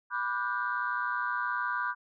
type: chord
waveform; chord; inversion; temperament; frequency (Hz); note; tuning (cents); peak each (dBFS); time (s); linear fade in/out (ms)
sine; G major seventh; first; equal with one note detuned; 987.8 / 1174.7 / 1448.7 / 1568; B5 / D6 / F#6 / G6; 0 / 0 / -37 / 0; -34; 0.1-1.95; 50
effects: tanh soft clip ceiling -19 dBFS